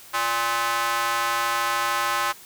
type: tone with high-pass filter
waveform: square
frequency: 116.54 Hz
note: A#2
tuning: in tune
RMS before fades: -24 dBFS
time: 0.13-2.33 s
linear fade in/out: 20 ms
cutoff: 1100 Hz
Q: 2.3
effects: white hiss -46 dBFS RMS until 2.45 s